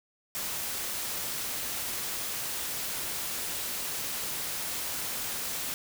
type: noise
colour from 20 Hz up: white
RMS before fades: -34 dBFS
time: 0.35-5.74 s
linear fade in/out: 0 ms
effects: none